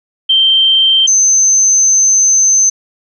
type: tone pair in turn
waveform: sine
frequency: 3136 / 6198 Hz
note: G7 / G8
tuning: 0 / -21 cents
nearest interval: octave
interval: 1179 cents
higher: second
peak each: -6 dBFS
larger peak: neither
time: 0.29-1.07 / 1.07-2.7 s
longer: second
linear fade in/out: 10 ms
effects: none